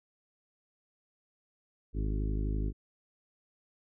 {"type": "harmonic tone with a mistuned harmonic", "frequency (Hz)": 51.91, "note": "G#1", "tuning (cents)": 0, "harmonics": [1, 2, 3, 4, 5, 6, 7, 8], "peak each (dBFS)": [-30, -38, -41, -45, -42, -44, -47, -49], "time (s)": [1.93, 2.73], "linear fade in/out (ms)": 50, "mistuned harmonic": 8, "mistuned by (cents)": 27, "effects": []}